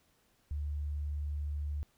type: tone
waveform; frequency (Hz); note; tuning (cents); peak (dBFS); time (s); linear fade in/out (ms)
sine; 73.42; D2; 0; -33; 0.51-1.83; 0
effects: pink hiss -71 dBFS RMS until 1.97 s

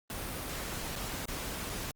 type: noise with dropouts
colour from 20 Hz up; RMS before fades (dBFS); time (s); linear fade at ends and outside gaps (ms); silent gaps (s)
pink; -38; 0.1-1.91; 0; 0.955-0.961 / 1.255-1.283 / 1.695-1.699
effects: Opus 32 kbps

